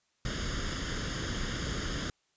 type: noise with comb filter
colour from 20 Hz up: pink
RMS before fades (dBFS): -34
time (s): 0.25-2.1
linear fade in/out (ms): 2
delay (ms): 0.6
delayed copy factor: +0.7
effects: white hiss -74 dBFS RMS until 2.36 s + resampled to 16000 Hz